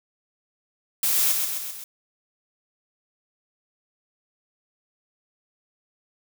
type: noise with echo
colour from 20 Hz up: blue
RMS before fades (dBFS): -22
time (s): 1.03-1.32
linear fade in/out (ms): 2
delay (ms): 130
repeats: 4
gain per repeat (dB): -4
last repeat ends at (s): 1.84
effects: none